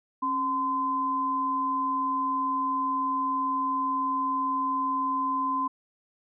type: tone pair together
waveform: sine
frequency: 272 / 1027 Hz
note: C#4 / C6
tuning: -33 / -33 cents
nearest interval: octave + major seventh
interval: 2300 cents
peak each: -33 / -25 dBFS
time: 0.22-5.68 s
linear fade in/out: 10 ms
effects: none